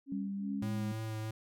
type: tone with tremolo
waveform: sine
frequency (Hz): 275.2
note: C#4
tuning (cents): -12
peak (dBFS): -37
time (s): 0.06-0.82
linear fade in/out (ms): 50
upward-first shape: sine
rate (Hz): 2.6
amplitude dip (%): 95
type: tone with pitch glide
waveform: sine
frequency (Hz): 197.8 to 207.4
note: G3 to G#3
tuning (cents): +16 to -2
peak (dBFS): -35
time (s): 0.12-0.92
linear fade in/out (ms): 2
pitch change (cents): +82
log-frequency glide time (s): 0.35-0.68
type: tone with vibrato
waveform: square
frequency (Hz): 110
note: A2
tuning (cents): 0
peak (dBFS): -37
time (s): 0.62-1.31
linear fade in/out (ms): 5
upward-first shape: sine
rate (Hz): 3.1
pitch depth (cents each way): 16
effects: none